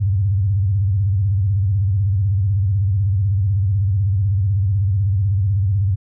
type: tone with vibrato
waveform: sine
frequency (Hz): 98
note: G2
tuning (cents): 0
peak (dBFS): -14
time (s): 0-5.96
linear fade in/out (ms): 20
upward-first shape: square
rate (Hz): 16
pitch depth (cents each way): 120
effects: none